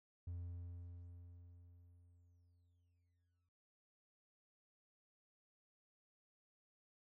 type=tone with exponential decay; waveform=triangle; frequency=87.31 Hz; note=F2; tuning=in tune; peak=-40 dBFS; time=0.27-3.49 s; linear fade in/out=5 ms; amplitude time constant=700 ms; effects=tanh soft clip ceiling -37 dBFS